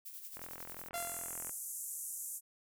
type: noise with tremolo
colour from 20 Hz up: violet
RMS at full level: -46 dBFS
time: 0.05-0.89 s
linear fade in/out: 10 ms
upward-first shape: sine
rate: 11 Hz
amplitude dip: 55%
type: click train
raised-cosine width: 0.5 ms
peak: -33 dBFS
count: 49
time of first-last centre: 0.37-1.494 s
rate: 42.7 Hz
type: band-pass noise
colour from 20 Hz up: white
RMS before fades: -43 dBFS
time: 0.93-2.41 s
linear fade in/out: 50 ms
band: 6800 to 13000 Hz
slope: 48 dB/octave
type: tone with exponential decay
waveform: sawtooth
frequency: 689 Hz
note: F5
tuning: 24 cents flat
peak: -32 dBFS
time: 0.94-1.59 s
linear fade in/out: 1 ms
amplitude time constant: 140 ms
effects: none